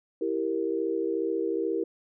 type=chord; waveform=sine; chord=E diminished; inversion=none; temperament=equal; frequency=329.6 / 392 / 466.2 Hz; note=E4 / G4 / Bb4; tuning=0 / 0 / 0 cents; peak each=-30 dBFS; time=0.21-1.84 s; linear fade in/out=5 ms; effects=none